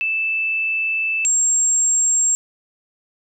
sine tone pair in turn, 2637 / 7523 Hz, E7 / A#8, 0 / +15 cents, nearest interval octave + tritone, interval 1815 cents, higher second, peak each -18 / -14 dBFS, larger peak second, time 0.01-1.25 / 1.25-2.35 s, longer first, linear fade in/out 0 ms, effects none

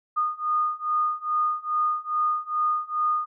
sine beating tone pair, 1226 / 1228.4 Hz, D#6 / D#6, -26 / -23 cents, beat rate 2.4 Hz, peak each -26 / -25 dBFS, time 0.16-3.26 s, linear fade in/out 20 ms, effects none

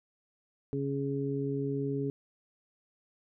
harmonic tone, 138.9 Hz, C#3, 4 cents sharp, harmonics 1 / 2 / 3, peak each -34 / -34 / -34 dBFS, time 0.73-2.1 s, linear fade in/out 0 ms, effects none

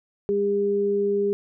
sine tone pair together, 201.6 / 403.5 Hz, G3 / G#4, +49 / -50 cents, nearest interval octave, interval 1201 cents, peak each -29 / -20 dBFS, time 0.29-1.33 s, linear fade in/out 0 ms, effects none

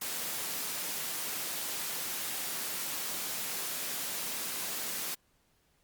white high-pass noise, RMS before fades -36 dBFS, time 0.01-5.15 s, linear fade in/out 10 ms, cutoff 130 Hz, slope 24 dB/octave, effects pink hiss -71 dBFS RMS until 5.83 s + Opus 48 kbps

